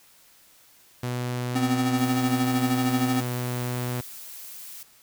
sawtooth tone, 123.4 Hz, B2, 1 cent flat, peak -23 dBFS, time 1.03-4.01 s, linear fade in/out 5 ms
square tone with tremolo, 256.7 Hz, C4, 33 cents flat, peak -21 dBFS, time 1.55-3.21 s, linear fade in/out 10 ms, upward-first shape sine, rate 13 Hz, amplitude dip 55%
blue noise, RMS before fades -41 dBFS, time 1.98-4.83 s, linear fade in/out 2 ms
effects white hiss -56 dBFS RMS until 5.02 s

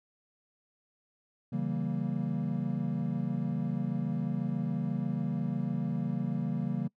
triangle chord, C# diminished seventh, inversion none, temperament equal with one note detuned, 138.59 / 164.81 / 192.74 / 233.1 Hz, C#3 / E3 / G3 / Bb3, 0 / 0 / -29 / 0 cents, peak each -33 dBFS, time 1.52-6.88 s, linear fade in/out 10 ms, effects noise-tail reverb RT60 0.1 s tail -24 dB re dry

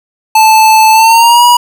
square tone with pitch glide, 876 to 966.4 Hz, A5 to B5, -8 to -38 cents, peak -3 dBFS, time 0.35-1.57 s, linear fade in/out 5 ms, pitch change +170 cents, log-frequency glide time 0.92-1.44 s, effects none

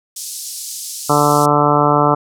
pink band-pass noise, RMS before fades -28 dBFS, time 0.16-1.46 s, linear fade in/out 5 ms, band 5000 to 12000 Hz, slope 24 dB/octave
harmonic tone, 146.83 Hz, D3, in tune, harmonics 1 / 2 / 3 / 4 / 5 / 6 / 7 / 8 / 9, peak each -19 / -19 / -19 / -19 / -19 / -19 / -19 / -19 / -19 dBFS, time 1.09-2.15 s, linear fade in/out 10 ms
effects none

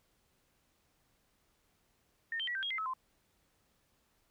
sine tone with pitch steps, 1829 / 3127 / 1936 / 1564 / 3270 / 2081 / 1294 / 1035 Hz, A#6 / G7 / B6 / G6 / G#7 / C7 / E6 / C6, -33 / -5 / -35 / -4 / -28 / -10 / -32 / -19 cents, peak -34 dBFS, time 2.32-2.936 s, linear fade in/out 2 ms, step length 77 ms, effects pink hiss -74 dBFS RMS until 4.3 s

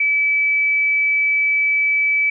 sine tone, 2300 Hz, D7, 37 cents flat, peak -14 dBFS, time 0-2.3 s, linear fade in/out 5 ms, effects none

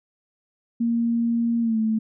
sine tone with pitch glide, 233.1 to 220 Hz, A#3 to A3, 0 to 0 cents, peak -19 dBFS, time 0.8-1.99 s, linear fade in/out 10 ms, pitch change -100 cents, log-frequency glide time 1.61-1.78 s, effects none

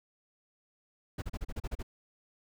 brown noise bursts, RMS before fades -35 dBFS, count 9, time 1.18-1.829 s, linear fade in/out 10 ms, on 41 ms, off 35 ms, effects none

